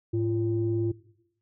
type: tone pair together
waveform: sine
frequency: 107.91 / 342.6 Hz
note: A2 / F4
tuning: -33 / -33 cents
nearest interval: octave + minor sixth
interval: 2000 cents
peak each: -26 dBFS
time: 0.13-0.92 s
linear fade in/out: 10 ms
effects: noise-tail reverb RT60 0.8 s tail -19 dB re dry + tanh soft clip ceiling -16 dBFS